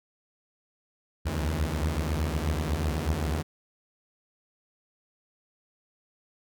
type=tone cluster; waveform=sawtooth; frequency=67.7 / 73.1 / 78 / 81.2 Hz; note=C#2 / D2 / D#2 / E2; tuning=-40 / -7 / +5 / -26 cents; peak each=-32 / -26 / -32 / -26 dBFS; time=1.25-3.43 s; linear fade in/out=20 ms; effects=none